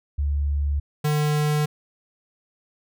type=tone pair in turn; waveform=sine / square; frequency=71.9 / 149.95 Hz; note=D2 / D3; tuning=-36 / +36 cents; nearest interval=octave + minor second; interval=1272 cents; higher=second; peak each=-20 dBFS; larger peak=neither; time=0.18-0.8 / 1.04-1.66 s; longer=neither; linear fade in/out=10 ms; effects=none